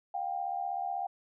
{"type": "tone pair together", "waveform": "sine", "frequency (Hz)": [713, 789.1], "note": ["F5", "G5"], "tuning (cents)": [36, 11], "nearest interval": "major second", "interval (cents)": 175, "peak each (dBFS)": [-35, -34], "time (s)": [0.14, 1.07], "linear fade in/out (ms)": 5, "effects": []}